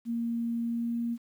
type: tone with pitch glide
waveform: sine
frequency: 233.1 to 234.7 Hz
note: A#3 to A#3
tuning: 0 to +12 cents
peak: -28 dBFS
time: 0.05-1.18 s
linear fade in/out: 50 ms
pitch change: +12 cents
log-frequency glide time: 0.61-0.99 s
effects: 10-bit